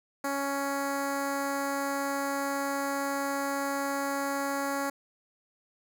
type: tone with notch filter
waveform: 10% pulse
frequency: 278.3 Hz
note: C#4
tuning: 7 cents sharp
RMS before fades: -31 dBFS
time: 0.24-4.9 s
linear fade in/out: 5 ms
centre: 3500 Hz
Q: 1.3
effects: none